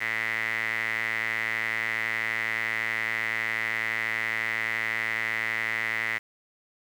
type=tone with band-pass filter; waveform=sawtooth; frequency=111.9 Hz; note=A2; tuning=30 cents sharp; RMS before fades=-29 dBFS; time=0-6.19 s; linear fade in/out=20 ms; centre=2000 Hz; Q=9.6; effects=8-bit